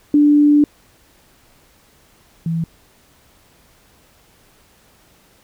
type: tone pair in turn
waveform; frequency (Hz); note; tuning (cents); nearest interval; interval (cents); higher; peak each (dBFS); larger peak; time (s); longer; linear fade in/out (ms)
sine; 293.7 / 164.83; D4 / E3; 0 / 0; minor seventh; 1000; first; -8 / -17; first; 0.14-0.64 / 2.46-2.64; first; 2
effects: pink hiss -53 dBFS RMS until 5.43 s